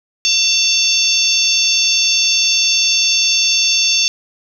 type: harmonic tone with a mistuned harmonic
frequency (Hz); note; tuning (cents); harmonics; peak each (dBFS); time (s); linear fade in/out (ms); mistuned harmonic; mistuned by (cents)
905; A5; +48; 3 / 4 / 5 / 6 / 7; -18 / -18 / -18 / -18 / -18; 0.25-4.08; 0; 4; -56
effects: 7-bit